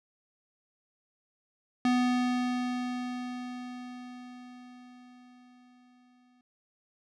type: tone with exponential decay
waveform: square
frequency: 248.3 Hz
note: B3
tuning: 9 cents sharp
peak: -23 dBFS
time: 1.85-6.41 s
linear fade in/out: 2 ms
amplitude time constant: 990 ms
effects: low-pass 5000 Hz 12 dB/octave